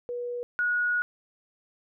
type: tone pair in turn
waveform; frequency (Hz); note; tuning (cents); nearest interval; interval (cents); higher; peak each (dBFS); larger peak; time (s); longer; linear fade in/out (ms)
sine; 485.1 / 1453.7; B4 / F#6; -31 / -31; octave + perfect fifth; 1900; second; -30 / -23; second; 0.09-0.43 / 0.59-1.02; second; 0
effects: none